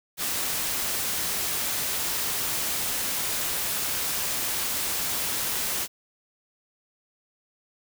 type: noise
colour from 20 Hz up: white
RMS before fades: -28 dBFS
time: 0.17-5.88 s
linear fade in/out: 50 ms
effects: none